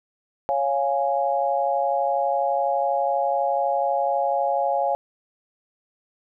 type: chord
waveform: sine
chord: Db major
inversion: none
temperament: equal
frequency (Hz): 554.4 / 698.5 / 830.6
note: Db5 / F5 / Ab5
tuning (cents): 0 / 0 / 0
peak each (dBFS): -24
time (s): 0.49-4.95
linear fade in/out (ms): 0
effects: none